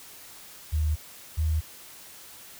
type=tone pair in turn; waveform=sine; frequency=77 / 78.48 Hz; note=D#2 / D#2; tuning=-17 / +15 cents; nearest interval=unison; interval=32 cents; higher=second; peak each=-22 dBFS; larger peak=neither; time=0.72-0.96 / 1.37-1.61 s; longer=neither; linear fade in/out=20 ms; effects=white hiss -47 dBFS RMS until 2.59 s